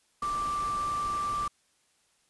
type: tone in noise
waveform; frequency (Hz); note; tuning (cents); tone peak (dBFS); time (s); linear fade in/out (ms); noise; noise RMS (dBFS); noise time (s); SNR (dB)
sine; 1174.7; D6; 0; -28; 0.22-1.48; 5; pink; -42; 0.22-1.48; +11
effects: white hiss -69 dBFS RMS until 2.29 s + resampled to 24000 Hz